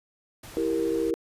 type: noise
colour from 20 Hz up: pink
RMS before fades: -44 dBFS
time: 0.43-1.11 s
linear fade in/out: 5 ms
type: chord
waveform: sine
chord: E diminished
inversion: none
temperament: equal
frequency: 329.6 / 392 / 466.2 Hz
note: E4 / G4 / Bb4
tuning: 0 / 0 / 0 cents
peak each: -27 / -30 / -27 dBFS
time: 0.57-1.14 s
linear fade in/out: 0 ms
effects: resampled to 32000 Hz